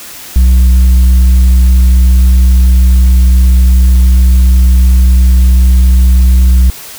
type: tone with tanh clipping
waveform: sine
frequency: 62.7 Hz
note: B1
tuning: 27 cents sharp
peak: -3 dBFS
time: 0.36-6.7 s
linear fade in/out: 0 ms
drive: 4 dB
effects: white hiss -28 dBFS RMS until 6.98 s